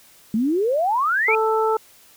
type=exponential sweep; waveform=sine; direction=up; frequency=207.7 to 2489 Hz; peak=-17 dBFS; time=0.34-1.35 s; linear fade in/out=2 ms
type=harmonic tone; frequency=440.3 Hz; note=A4; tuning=1 cent sharp; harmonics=1 / 2 / 3; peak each=-19 / -22 / -24 dBFS; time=1.28-1.77 s; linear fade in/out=5 ms
effects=white hiss -51 dBFS RMS until 2.16 s